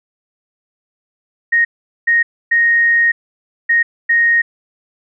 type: tone bursts at uneven times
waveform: sine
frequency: 1864.7 Hz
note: A#6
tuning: in tune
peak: -9 dBFS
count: 5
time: 1.52-1.65 / 2.07-2.23 / 2.51-3.12 / 3.69-3.83 / 4.09-4.42 s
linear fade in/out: 10 ms
effects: none